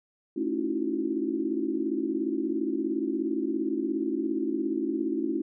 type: tone cluster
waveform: sine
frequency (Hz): 220.4 / 276.3 / 319.3 / 336.5 / 371.1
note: A3 / C#4 / D#4 / E4 / F#4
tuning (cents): +3 / -6 / +45 / +36 / +5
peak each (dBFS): -36 / -31 / -31 / -32 / -35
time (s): 0.36-5.42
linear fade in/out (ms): 10
effects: none